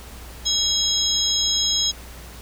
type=tone cluster; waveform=sine; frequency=3302 / 3875 / 5150 / 6540 Hz; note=G#7 / B7 / E8 / G#8; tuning=-11 / -34 / -41 / -28 cents; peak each=-24 dBFS; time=0.45-1.92 s; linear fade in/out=20 ms; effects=added 60 Hz sine -39 dBFS peak until 2.41 s + pink hiss -42 dBFS RMS until 2.41 s